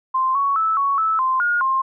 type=tone with pitch steps; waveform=sine; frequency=1045 / 1115 / 1310 / 1114 / 1309 / 1042 / 1430 / 1060 Hz; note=C6 / C#6 / E6 / C#6 / E6 / C6 / F6 / C6; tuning=-2 / +10 / -11 / +8 / -13 / -7 / +41 / +22 cents; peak=-16 dBFS; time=0.14-1.82 s; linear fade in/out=10 ms; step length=210 ms; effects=none